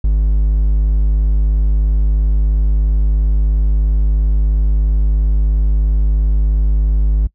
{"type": "tone", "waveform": "triangle", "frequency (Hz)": 51.5, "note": "G#1", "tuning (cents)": -14, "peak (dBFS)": -8, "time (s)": [0.04, 7.27], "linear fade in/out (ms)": 5, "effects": ["noise-tail reverb RT60 0.1 s tail -22 dB re dry"]}